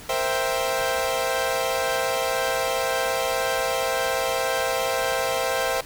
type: chord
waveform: sawtooth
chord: C dominant seventh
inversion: third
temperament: equal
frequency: 466.2 / 523.3 / 659.3 / 784 Hz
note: Bb4 / C5 / E5 / G5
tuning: 0 / 0 / 0 / 0 cents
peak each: -27 / -22 / -24 / -25 dBFS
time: 0.09-5.81 s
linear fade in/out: 5 ms
effects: pink hiss -42 dBFS RMS until 5.85 s